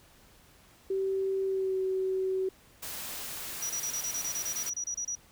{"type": "tone with pitch glide", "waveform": "sine", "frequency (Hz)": [385.4, 378.1], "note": ["G4", "F#4"], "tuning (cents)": [-29, 38], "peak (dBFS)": -27, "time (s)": [0.9, 2.49], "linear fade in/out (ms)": 5, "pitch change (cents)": -33, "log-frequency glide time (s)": [1.45, 1.77]}
{"type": "noise", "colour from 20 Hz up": "white", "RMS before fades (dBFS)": -39, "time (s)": [2.82, 4.7], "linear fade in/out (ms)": 10}
{"type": "tone bursts", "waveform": "sine", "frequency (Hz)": 5820, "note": "F#8", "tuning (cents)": -29, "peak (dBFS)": -31, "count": 15, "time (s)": [3.62, 5.153], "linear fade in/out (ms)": 5, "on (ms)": 77, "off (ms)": 27}
{"effects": ["pink hiss -59 dBFS RMS until 5.31 s"]}